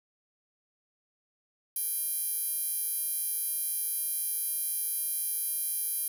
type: tone with high-pass filter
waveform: 10% pulse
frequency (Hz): 794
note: G5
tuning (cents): +22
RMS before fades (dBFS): -32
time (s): 1.76-6.08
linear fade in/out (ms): 2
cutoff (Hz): 11000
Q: 2.5
effects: none